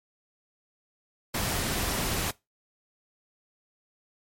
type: noise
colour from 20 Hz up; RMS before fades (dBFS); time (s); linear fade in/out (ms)
pink; -29; 1.34-2.31; 5
effects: noise-tail reverb RT60 0.2 s tail -20 dB re dry + MP3 64 kbps